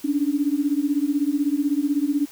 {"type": "beating tone pair", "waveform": "sine", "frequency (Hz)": [280.6, 296.6], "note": ["C#4", "D4"], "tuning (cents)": [21, 17], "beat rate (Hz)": 16, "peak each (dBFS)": -22, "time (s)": [0.04, 2.26], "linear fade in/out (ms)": 10, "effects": ["white hiss -46 dBFS RMS until 2.31 s"]}